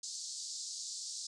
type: band-pass noise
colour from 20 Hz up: pink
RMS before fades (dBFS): -43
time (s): 0.03-1.27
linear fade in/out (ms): 5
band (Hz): 4300 to 8100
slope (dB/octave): 48
effects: resampled to 24000 Hz